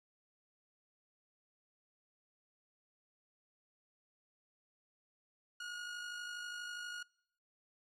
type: tone with amplitude modulation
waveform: sawtooth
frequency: 1441 Hz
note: F#6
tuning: 46 cents flat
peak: -37 dBFS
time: 5.6-7.03 s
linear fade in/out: 5 ms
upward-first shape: sine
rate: 52.3 Hz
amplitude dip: 40%
effects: noise-tail reverb RT60 0.7 s tail -25 dB re dry + low-pass 7000 Hz 12 dB/octave